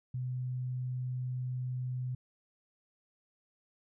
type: tone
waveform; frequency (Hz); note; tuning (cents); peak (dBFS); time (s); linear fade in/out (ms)
sine; 126.5; B2; +42; -33; 0.14-2.15; 5
effects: none